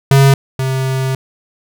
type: tone pair in turn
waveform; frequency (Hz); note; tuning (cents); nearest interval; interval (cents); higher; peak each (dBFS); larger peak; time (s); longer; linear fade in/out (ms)
square; 137 / 132.11; C#3 / C3; -20 / +17; minor second; 63; first; -6 / -15; first; 0.11-0.34 / 0.59-1.15; second; 2
effects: none